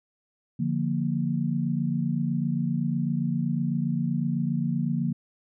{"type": "chord", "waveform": "sine", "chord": "Bb major", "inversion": "first", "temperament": "equal", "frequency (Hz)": [146.83, 174.61, 233.1], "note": ["D3", "F3", "Bb3"], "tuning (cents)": [0, 0, 0], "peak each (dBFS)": -28, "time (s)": [0.59, 5.13], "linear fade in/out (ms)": 10, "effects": []}